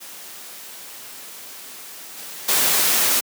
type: noise with level steps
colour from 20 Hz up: white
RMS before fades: -38 / -35 / -18 dBFS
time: 0-3.21 s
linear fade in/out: 20 ms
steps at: 2.17 / 2.48 s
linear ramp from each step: 10 ms
effects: high-pass 200 Hz 12 dB/octave